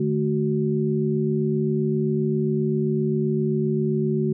sine tone cluster, 149 / 216.6 / 372.3 Hz, D3 / A3 / F#4, +25 / -27 / +11 cents, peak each -24 dBFS, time 0-4.33 s, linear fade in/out 5 ms, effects none

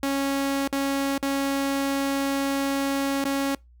sawtooth tone with dropouts, 275.7 Hz, C#4, 9 cents flat, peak -19 dBFS, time 0.03-3.55 s, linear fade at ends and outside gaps 2 ms, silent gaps 0.676-0.726 / 1.179-1.227 / 3.242-3.252 s, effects noise-tail reverb RT60 0.2 s tail -25 dB re dry + added 60 Hz sine -50 dBFS peak until 3.8 s

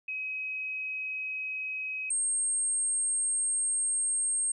sine tone pair in turn, 2538 / 8507 Hz, D#7 / C9, +34 / +28 cents, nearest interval octave + major sixth, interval 2094 cents, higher second, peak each -32 / -26 dBFS, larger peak second, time 0.08-2.1 / 2.1-4.52 s, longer second, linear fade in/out 5 ms, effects none

